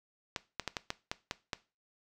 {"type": "clicks", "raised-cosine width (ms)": 0.2, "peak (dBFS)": -16, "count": 8, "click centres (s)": [0.362, 0.597, 0.677, 0.768, 0.904, 1.115, 1.311, 1.532], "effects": ["noise-tail reverb RT60 0.3 s tail -18 dB re dry"]}